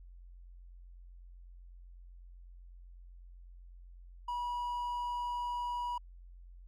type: tone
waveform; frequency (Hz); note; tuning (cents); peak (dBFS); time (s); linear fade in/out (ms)
triangle; 970; B5; -31; -32; 4.28-5.98; 5
effects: added 44 Hz sine -50 dBFS peak until 6.67 s